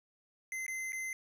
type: tone with dropouts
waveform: square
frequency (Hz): 2065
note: C7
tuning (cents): -23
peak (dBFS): -37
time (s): 0.52-1.13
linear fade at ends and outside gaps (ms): 1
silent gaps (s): 0.665-0.68 / 0.922-0.93
effects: resampled to 32000 Hz